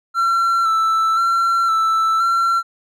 triangle tone with vibrato, 1341 Hz, E6, 29 cents sharp, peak -12 dBFS, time 0.14-2.63 s, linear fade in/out 50 ms, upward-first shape square, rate 0.97 Hz, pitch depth 23 cents each way, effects none

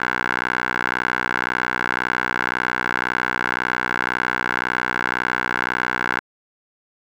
10% pulse tone with band-pass filter, 61.9 Hz, B1, 5 cents sharp, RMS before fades -23 dBFS, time 0-6.2 s, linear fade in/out 5 ms, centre 1500 Hz, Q 2.8, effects none

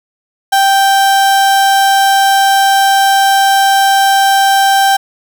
35% pulse tone, 784 Hz, G5, in tune, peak -5 dBFS, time 0.52-4.97 s, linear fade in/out 10 ms, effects none

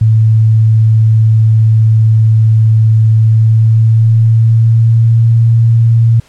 sine tone with pitch glide, 110.6 to 114.77 Hz, A2 to A#2, +9 to -27 cents, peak -4 dBFS, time 0.01-6.2 s, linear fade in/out 5 ms, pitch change +64 cents, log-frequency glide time 3.12-5.37 s, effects pink hiss -45 dBFS RMS until 6.28 s + low-pass 9000 Hz 12 dB/octave

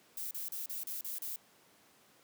violet noise bursts, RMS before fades -40 dBFS, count 7, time 0.17-1.36 s, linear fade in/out 2 ms, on 140 ms, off 35 ms, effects pink hiss -64 dBFS RMS until 2.23 s + high-pass 200 Hz 12 dB/octave

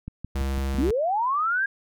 click train, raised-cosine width 5 ms, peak -21 dBFS, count 5, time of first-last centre 0.08-0.746 s, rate 6.01 Hz
square tone, 67.6 Hz, C#2, 43 cents flat, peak -25 dBFS, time 0.35-0.91 s, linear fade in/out 5 ms
sine linear sweep, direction up, 227.9 to 1637 Hz, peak -21 dBFS, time 0.78-1.66 s, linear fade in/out 5 ms
effects none

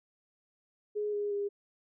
sine tone with pitch steps, 418.2 / 411.7 / 405.4 Hz, G#4 / G#4 / G#4, +12 / -15 / -42 cents, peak -30 dBFS, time 0.95-1.49 s, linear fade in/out 20 ms, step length 180 ms, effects none

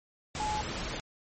sine tone in noise, 851 Hz, G#5, 42 cents sharp, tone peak -30 dBFS, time 0.4-0.61 s, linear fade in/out 0 ms, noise pink, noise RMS -36 dBFS, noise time 0.35-1 s, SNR +3 dB, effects MP3 32 kbps

